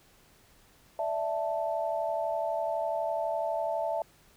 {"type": "chord", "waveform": "sine", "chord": "D suspended second", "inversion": "none", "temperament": "equal", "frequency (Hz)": [587.3, 659.3, 880], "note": ["D5", "E5", "A5"], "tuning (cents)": [0, 0, 0], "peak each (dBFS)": [-35, -30, -34], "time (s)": [0.99, 4.02], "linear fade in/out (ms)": 2, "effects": ["pink hiss -61 dBFS RMS until 4.36 s"]}